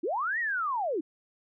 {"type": "linear two-way sweep", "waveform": "sine", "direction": "up then down", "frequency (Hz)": [277.2, 1949, 277.2], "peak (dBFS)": -27, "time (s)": [0.03, 1.01], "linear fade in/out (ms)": 10, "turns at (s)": 0.39, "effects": []}